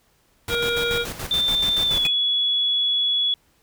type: harmonic tone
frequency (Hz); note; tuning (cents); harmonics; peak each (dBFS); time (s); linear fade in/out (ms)
472.8; A#4; +24; 1 / 3 / 5 / 7 / 8; -24 / -26 / -30 / -28 / -29; 0.48-1.06; 50
type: noise with tremolo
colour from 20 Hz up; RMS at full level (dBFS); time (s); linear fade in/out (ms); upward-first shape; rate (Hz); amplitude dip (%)
pink; -30; 0.48-2.07; 2; square; 7; 60
type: tone with pitch glide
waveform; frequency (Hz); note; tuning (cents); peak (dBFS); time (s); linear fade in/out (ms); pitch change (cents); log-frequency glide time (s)
sine; 3564 to 3385; A7 to G#7; +22 to +32; -18; 1.31-3.34; 2; -90; 1.86-2.02
type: tone with exponential decay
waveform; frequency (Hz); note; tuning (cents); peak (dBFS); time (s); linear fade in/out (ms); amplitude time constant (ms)
triangle; 2489; D#7; 0; -17; 2.05-2.14; 1; 19
effects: pink hiss -62 dBFS RMS until 3.62 s